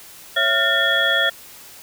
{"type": "tone cluster", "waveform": "sine", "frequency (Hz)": [549, 665, 1409, 1803, 3345], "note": ["C#5", "E5", "F6", "A6", "G#7"], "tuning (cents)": [-17, 15, 15, 42, 12], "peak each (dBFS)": [-27, -25, -22, -19, -20], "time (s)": [0.36, 1.3], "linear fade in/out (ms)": 10, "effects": ["white hiss -42 dBFS RMS until 1.82 s"]}